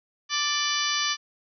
harmonic tone with a mistuned harmonic, 587.3 Hz, D5, in tune, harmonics 2 / 3 / 4 / 5 / 6 / 7 / 8 / 9 / 10, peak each -31 / -32 / -33 / -31 / -32 / -36 / -31 / -37 / -32 dBFS, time 0.29-1.17 s, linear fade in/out 50 ms, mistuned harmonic 5, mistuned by +22 cents, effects none

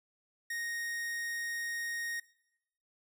45% pulse tone, 1864 Hz, A#6, 1 cent flat, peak -35 dBFS, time 0.5-2.2 s, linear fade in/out 5 ms, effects noise-tail reverb RT60 0.9 s tail -21 dB re dry

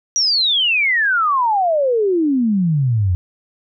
sine exponential sweep, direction down, 5860 to 86 Hz, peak -13 dBFS, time 0.16-3.15 s, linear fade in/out 0 ms, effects none

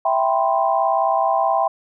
sine chord, C major seventh, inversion first, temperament equal, 659.3 / 784 / 987.8 / 1046.5 Hz, E5 / G5 / B5 / C6, 0 / 0 / 0 / 0 cents, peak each -20 / -19 / -24 / -23 dBFS, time 0.05-1.68 s, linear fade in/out 5 ms, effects none

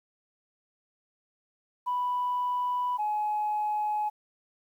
sine tone pair in turn, 987.8 / 844.3 Hz, B5 / G#5, 0 / +28 cents, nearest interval minor third, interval 272 cents, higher first, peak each -25 dBFS, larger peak neither, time 1.86-2.98 / 2.98-4.1 s, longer neither, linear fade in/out 20 ms, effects tanh soft clip ceiling -22 dBFS + 10-bit

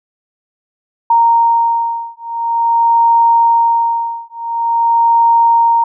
sine beating tone pair, 928 / 928.47 Hz, A#5 / A#5, -8 / -7 cents, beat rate 0.47 Hz, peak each -12 dBFS, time 1.1-5.84 s, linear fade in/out 5 ms, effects none

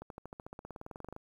accelerating click train, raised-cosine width 1 ms, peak -30 dBFS, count 21, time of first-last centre 0.02-1.164 s, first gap 82 ms, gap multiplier 0.96, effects 10-bit

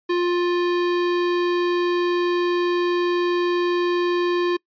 square tone, 351.8 Hz, F4, 13 cents sharp, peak -19 dBFS, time 0.09-4.57 s, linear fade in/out 10 ms, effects noise-tail reverb RT60 0.1 s tail -25 dB re dry + resampled to 11025 Hz

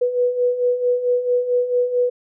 sine beating tone pair, 488.9 / 493.4 Hz, B4 / B4, -18 / -2 cents, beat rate 4.5 Hz, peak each -23 / -17 dBFS, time 0.01-2.1 s, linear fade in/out 10 ms, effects none

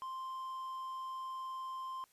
triangle tone, 1046.5 Hz, C6, in tune, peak -38 dBFS, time 0.02-2.04 s, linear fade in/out 0 ms, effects white hiss -70 dBFS RMS until 2.12 s + resampled to 32000 Hz

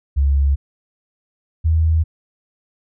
sine tone pair in turn, 69.6 / 80.3 Hz, C#2 / E2, +8 / -45 cents, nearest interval major second, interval 247 cents, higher second, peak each -12 dBFS, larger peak neither, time 0.16-0.56 / 1.64-2.04 s, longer neither, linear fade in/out 20 ms, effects none

